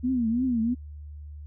sine tone with vibrato, 240.9 Hz, B3, 43 cents flat, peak -22 dBFS, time 0.03-0.75 s, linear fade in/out 20 ms, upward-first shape triangle, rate 3 Hz, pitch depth 170 cents each way, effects added 74 Hz sine -38 dBFS peak until 1.46 s

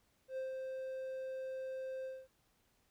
triangle tone with ADSR envelope, 524 Hz, C5, 2 cents sharp, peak -35 dBFS, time 0.28-2.28 s, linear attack 92 ms, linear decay 140 ms, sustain -3 dB, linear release 230 ms, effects pink hiss -75 dBFS RMS until 2.9 s

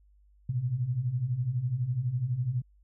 sine beating tone pair, 115.9 / 127.9 Hz, A#2 / C3, -10 / -39 cents, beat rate 12 Hz, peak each -33 / -28 dBFS, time 0.49-2.62 s, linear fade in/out 5 ms, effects added 50 Hz sine -58 dBFS peak until 2.83 s

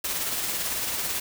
white noise with tremolo, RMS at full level -27 dBFS, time 0.04-1.2 s, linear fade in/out 5 ms, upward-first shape triangle, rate 18 Hz, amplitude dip 40%, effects none

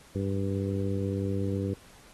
harmonic tone, 98 Hz, G2, in tune, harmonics 1 / 2 / 3 / 4 / 5, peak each -30 / -33 / -35 / -36 / -37 dBFS, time 0.15-1.74 s, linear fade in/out 5 ms, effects pink hiss -55 dBFS RMS until 2.13 s + AAC 32 kbps

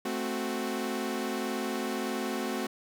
sawtooth chord, F# diminished, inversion first, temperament equal, 220 / 261.6 / 370 Hz, A3 / C4 / F#4, 0 / 0 / 0 cents, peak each -31 dBFS, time 0.05-2.67 s, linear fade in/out 5 ms, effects none

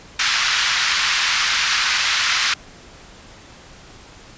pink band-pass noise, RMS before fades -19 dBFS, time 0.19-2.54 s, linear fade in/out 5 ms, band 1300 to 6000 Hz, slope 24 dB/octave, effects pink hiss -43 dBFS RMS until 4.37 s + resampled to 16000 Hz

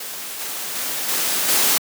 white noise with level steps, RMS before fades -31 / -28 / -25 / -21 / -17 dBFS, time 0-1.78 s, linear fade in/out 5 ms, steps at 0.39 / 0.75 / 1.08 / 1.48 s, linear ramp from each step 10 ms, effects high-pass 200 Hz 12 dB/octave

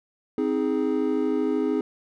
triangle chord, Ab major, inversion first, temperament equal with one note detuned, 261.6 / 314.7 / 415.3 Hz, C4 / Eb4 / Ab4, 0 / +20 / 0 cents, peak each -24 dBFS, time 0.38-1.81 s, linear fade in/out 2 ms, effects none

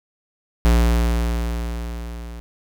square tone with level ramp, 58.27 Hz, A#1, in tune, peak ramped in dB -12 to -33 dBFS, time 0.65-2.4 s, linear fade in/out 0 ms, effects none

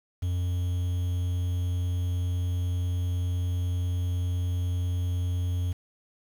triangle tone with quantisation, 89 Hz, F2, 33 cents sharp, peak -23 dBFS, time 0.22-5.73 s, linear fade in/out 10 ms, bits 8, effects none

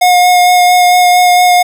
square tone with vibrato, 719 Hz, F#5, 50 cents flat, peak -5 dBFS, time 0.01-1.63 s, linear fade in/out 10 ms, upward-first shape sine, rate 4.4 Hz, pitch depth 12 cents each way, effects none

